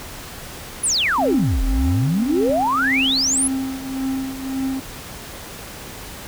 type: exponential two-way sweep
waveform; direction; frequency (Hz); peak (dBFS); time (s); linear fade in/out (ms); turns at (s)
sine; down then up; 11160 to 38.45 to 11160; -16; 0.83-3.48; 10; 1.64
type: tone with tremolo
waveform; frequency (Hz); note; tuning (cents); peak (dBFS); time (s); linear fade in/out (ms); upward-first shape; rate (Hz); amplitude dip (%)
triangle; 265.8; C4; +27; -17; 1.18-4.8; 5; triangle; 1.8; 75
type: click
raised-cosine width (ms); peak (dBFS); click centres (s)
5; -19; 2.497
effects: pink hiss -35 dBFS RMS until 6.27 s